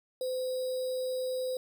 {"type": "tone with sample-and-hold", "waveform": "sine", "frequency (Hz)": 512, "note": "C5", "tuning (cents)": -38, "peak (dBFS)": -30, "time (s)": [0.21, 1.57], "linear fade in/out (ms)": 2, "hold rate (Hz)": 4410, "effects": []}